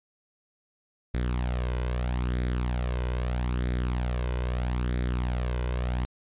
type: tone with flanger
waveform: sawtooth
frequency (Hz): 61.4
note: B1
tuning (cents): -9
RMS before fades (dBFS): -28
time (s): 1.14-6.05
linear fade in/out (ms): 0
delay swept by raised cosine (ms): 0.52 to 2.02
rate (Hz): 0.78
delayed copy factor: +0.55
effects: resampled to 8000 Hz